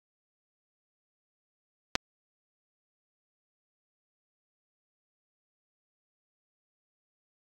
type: clicks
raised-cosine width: 0.2 ms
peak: -6 / -14 dBFS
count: 2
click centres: 1.954 / 1.958 s
effects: AAC 48 kbps